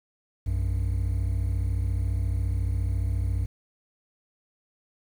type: tone pair together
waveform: triangle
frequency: 60.4 / 94.75 Hz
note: B1 / F#2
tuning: -38 / +42 cents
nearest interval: minor sixth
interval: 780 cents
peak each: -24 dBFS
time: 0.46-3.46 s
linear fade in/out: 10 ms
effects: tanh soft clip ceiling -14 dBFS + 9-bit